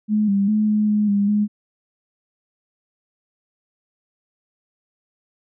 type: tone with pitch steps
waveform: sine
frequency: 212.3 / 198.5 / 213.4 / 211.7 / 210 / 201.7 / 208.6 Hz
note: G#3 / G3 / G#3 / G#3 / G#3 / G3 / G#3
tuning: +38 / +22 / +47 / +33 / +19 / +50 / +8 cents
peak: -15 dBFS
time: 0.08-1.48 s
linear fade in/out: 50 ms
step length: 200 ms
effects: none